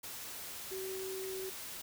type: tone in noise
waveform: sine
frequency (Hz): 380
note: F#4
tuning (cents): +46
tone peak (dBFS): -39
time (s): 0.71-1.5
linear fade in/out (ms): 10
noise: white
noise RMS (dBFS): -45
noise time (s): 0.03-1.82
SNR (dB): +3
effects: none